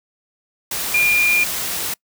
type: tone in noise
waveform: sine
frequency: 2408 Hz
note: D7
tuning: 43 cents sharp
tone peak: -13 dBFS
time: 0.94-1.44 s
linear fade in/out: 5 ms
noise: white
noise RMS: -24 dBFS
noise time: 0.71-1.94 s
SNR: +8 dB
effects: noise-tail reverb RT60 0.1 s tail -26 dB re dry